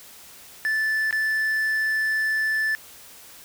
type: tone with dropouts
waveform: triangle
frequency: 1753 Hz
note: A6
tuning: 7 cents flat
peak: -19 dBFS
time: 0.65-2.75 s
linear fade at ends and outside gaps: 0 ms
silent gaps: 1.109-1.127 s
effects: white hiss -46 dBFS RMS until 3.44 s